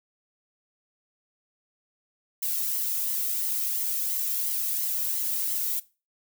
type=noise with flanger; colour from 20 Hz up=violet; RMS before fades=-28 dBFS; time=2.42-5.8 s; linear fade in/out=10 ms; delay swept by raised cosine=0.96 to 1.62 ms; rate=2.9 Hz; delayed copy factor=+0.55; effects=noise-tail reverb RT60 0.3 s tail -19 dB re dry